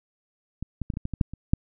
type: clicks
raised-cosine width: 5 ms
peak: -19 / -17 / -14 / -27 / -18 / -17 / -18 / -7 / -24 / -6 dBFS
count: 10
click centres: 0.626 / 0.817 / 0.902 / 0.938 / 0.971 / 1.054 / 1.137 / 1.212 / 1.336 / 1.535 s
effects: none